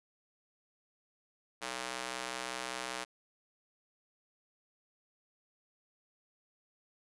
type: tone with high-pass filter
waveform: square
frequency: 62.6 Hz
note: B1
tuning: 24 cents sharp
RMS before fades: -40 dBFS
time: 1.61-3.05 s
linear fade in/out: 20 ms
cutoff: 720 Hz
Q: 0.53
effects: resampled to 24000 Hz